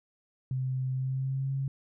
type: tone with pitch glide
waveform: sine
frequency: 130 to 135.76 Hz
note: C3 to C#3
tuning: -11 to -36 cents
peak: -28 dBFS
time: 0.51-1.68 s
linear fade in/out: 2 ms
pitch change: +75 cents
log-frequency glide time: 0.92-1.52 s
effects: none